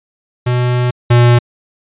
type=tone pair in turn; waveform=square; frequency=123.47 / 120.58 Hz; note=B2 / B2; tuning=0 / -41 cents; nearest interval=unison; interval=41 cents; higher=first; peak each=-12 / -6 dBFS; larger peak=second; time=0.46-0.91 / 1.1-1.39 s; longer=first; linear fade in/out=10 ms; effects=resampled to 8000 Hz